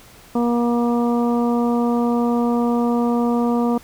harmonic tone, 238.1 Hz, A#3, 37 cents sharp, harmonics 1 / 2 / 3 / 4 / 5, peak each -17 / -23 / -27 / -29 / -31 dBFS, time 0.35-3.78 s, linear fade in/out 5 ms, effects pink hiss -46 dBFS RMS until 3.83 s

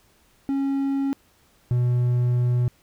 triangle tone pair in turn, 274.6 / 122.66 Hz, C#4 / B2, -16 / -11 cents, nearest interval octave + major second, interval 1395 cents, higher first, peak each -19 / -16 dBFS, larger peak second, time 0.49-1.13 / 1.71-2.68 s, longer second, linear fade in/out 0 ms, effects pink hiss -60 dBFS RMS until 2.82 s

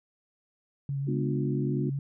sine tone with vibrato, 138.9 Hz, C#3, 4 cents sharp, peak -28 dBFS, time 0.89-1.99 s, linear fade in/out 2 ms, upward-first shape sine, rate 7.6 Hz, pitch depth 16 cents each way
sine chord, G# diminished seventh, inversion none, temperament just, 207.7 / 249.2 / 299 / 358.8 Hz, G#3 / B3 / D4 / F4, 0 / +16 / +31 / +47 cents, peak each -34 dBFS, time 1.07-1.9 s, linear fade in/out 10 ms
effects none

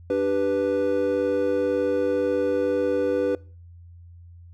triangle chord, G major, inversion second, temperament equal, 293.7 / 392 / 493.9 Hz, D4 / G4 / B4, 0 / 0 / 0 cents, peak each -25 / -25 / -20 dBFS, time 0.1-3.35 s, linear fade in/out 2 ms, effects noise-tail reverb RT60 0.4 s tail -23 dB re dry + added 86 Hz sine -43 dBFS peak until 4.53 s

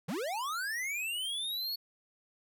square linear sweep, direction up, 134.7 to 4435 Hz, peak -34 dBFS, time 0.08-1.76 s, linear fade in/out 10 ms, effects none

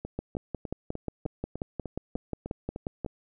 two click trains, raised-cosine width 2 ms, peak -22 / -18 dBFS, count 11 / 17, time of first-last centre 0.05-3.062 / 0.19-3.047 s, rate 3.32 / 5.6 Hz, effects none

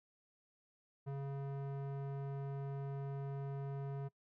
square tone with low-pass filter, 138.59 Hz, C#3, in tune, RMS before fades -42 dBFS, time 1.06-4.09 s, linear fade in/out 20 ms, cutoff 970 Hz, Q 0.72, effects noise-tail reverb RT60 0.1 s tail -23 dB re dry

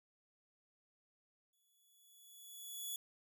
5% pulse tone with exponential growth, 3406 Hz, G#7, 43 cents sharp, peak -32 dBFS, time 1.53-2.96 s, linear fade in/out 2 ms, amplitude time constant 310 ms, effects none

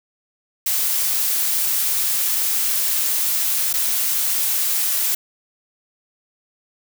blue noise with dropouts, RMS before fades -20 dBFS, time 0.66-5.15 s, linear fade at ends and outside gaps 5 ms, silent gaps 3.73-3.737 s, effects none

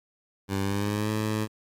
15% pulse tone with pitch glide, 97.8 to 107.89 Hz, G2 to A2, -4 to -34 cents, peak -19 dBFS, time 0.48-1.48 s, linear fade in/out 50 ms, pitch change +170 cents, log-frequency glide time 0.62-1.11 s, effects MP3 96 kbps

